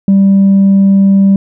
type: tone with tanh clipping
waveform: triangle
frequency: 195.8 Hz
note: G3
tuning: 2 cents flat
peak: -4 dBFS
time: 0.08-1.36 s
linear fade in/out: 2 ms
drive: 6 dB
effects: none